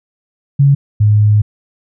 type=tone pair in turn; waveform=sine; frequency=140 / 105.22 Hz; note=C#3 / G#2; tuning=+18 / +23 cents; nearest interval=perfect fourth; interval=495 cents; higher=first; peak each=-5 / -6 dBFS; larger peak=first; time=0.59-0.75 / 1-1.42 s; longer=second; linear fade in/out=10 ms; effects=none